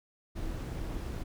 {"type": "noise with amplitude modulation", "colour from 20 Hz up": "brown", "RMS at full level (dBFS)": -34, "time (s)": [0.35, 1.24], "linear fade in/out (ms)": 20, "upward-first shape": "sine", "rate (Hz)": 293, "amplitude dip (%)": 55, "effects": []}